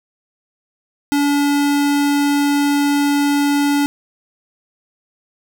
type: tone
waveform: square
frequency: 286.5 Hz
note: D4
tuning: 43 cents flat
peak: -14 dBFS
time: 1.12-3.86 s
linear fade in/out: 0 ms
effects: none